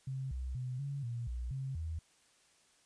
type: tone with pitch steps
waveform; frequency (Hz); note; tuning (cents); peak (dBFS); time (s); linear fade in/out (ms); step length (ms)
sine; 132.8 / 64.3 / 126.6 / 140.3 / 118.4 / 60.7 / 133.7 / 80.5; C3 / C2 / B2 / C#3 / A#2 / B1 / C3 / E2; +26 / -30 / +43 / +21 / +27 / -29 / +38 / -41; -36; 0.07-1.99; 5; 240
effects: white hiss -68 dBFS RMS until 2.85 s + resampled to 22050 Hz